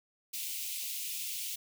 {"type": "high-pass noise", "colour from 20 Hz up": "white", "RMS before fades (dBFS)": -38, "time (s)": [0.33, 1.56], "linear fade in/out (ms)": 10, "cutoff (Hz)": 2300, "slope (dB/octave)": 48, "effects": []}